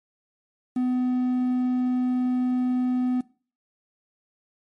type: tone with quantisation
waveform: triangle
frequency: 251.3 Hz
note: B3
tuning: 30 cents sharp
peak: -19 dBFS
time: 0.76-3.21 s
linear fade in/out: 5 ms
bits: 8
effects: noise-tail reverb RT60 0.4 s tail -21 dB re dry + MP3 48 kbps